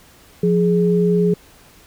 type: tone pair together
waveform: sine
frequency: 175.7 / 417.9 Hz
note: F3 / G#4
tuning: +11 / +11 cents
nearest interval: octave + minor third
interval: 1500 cents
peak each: -15 / -16 dBFS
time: 0.43-1.34 s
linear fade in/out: 5 ms
effects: pink hiss -48 dBFS RMS until 1.86 s